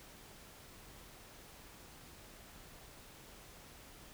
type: silence
effects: pink hiss -56 dBFS RMS until 4.13 s